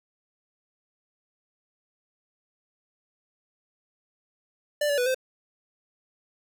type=tone with pitch steps; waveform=square; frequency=590 / 574 / 493.2 / 518 Hz; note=D5 / D5 / B4 / C5; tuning=+8 / -40 / -2 / -17 cents; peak=-23 dBFS; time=4.81-5.146 s; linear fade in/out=5 ms; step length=84 ms; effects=none